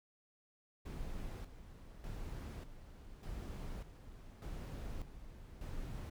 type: noise with tremolo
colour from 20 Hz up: brown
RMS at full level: -44 dBFS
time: 0.85-6.1 s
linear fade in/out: 10 ms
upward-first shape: square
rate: 0.84 Hz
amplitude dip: 65%
effects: none